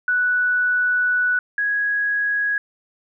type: tone pair in turn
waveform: sine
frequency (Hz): 1480 / 1661.2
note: F#6 / G#6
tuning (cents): 0 / 0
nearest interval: major second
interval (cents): 200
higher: second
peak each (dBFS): -16 / -18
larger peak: first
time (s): 0.08-1.39 / 1.58-2.58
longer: first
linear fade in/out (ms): 2
effects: none